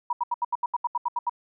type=tone bursts; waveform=sine; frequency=962 Hz; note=B5; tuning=46 cents flat; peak=-22 dBFS; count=12; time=0.1-1.296 s; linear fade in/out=5 ms; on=30 ms; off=76 ms; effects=none